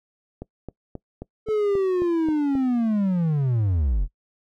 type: click train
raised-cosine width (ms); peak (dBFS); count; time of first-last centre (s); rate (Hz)
2; -20; 9; 0.42-2.553; 3.75
type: linear sweep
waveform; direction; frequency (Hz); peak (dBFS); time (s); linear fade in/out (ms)
triangle; down; 440 to 36.31; -17; 1.46-4.08; 50
effects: noise-tail reverb RT60 0.1 s tail -23 dB re dry